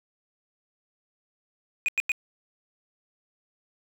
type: tone bursts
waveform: triangle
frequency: 2470 Hz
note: D#7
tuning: 13 cents flat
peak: -20 dBFS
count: 3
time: 1.86-2.118 s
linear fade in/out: 0 ms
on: 24 ms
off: 93 ms
effects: none